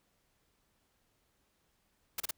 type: noise bursts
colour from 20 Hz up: white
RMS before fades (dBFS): -35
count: 3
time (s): 2.18-2.31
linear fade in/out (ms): 5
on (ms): 22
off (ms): 32
effects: pink hiss -75 dBFS RMS until 2.37 s